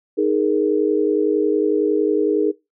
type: chord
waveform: sine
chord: D# suspended fourth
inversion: none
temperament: equal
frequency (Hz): 311.1 / 415.3 / 466.2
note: D#4 / G#4 / A#4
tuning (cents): 0 / 0 / 0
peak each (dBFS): -20 / -18 / -21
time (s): 0.17-2.52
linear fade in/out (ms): 20
effects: noise-tail reverb RT60 0.2 s tail -20 dB re dry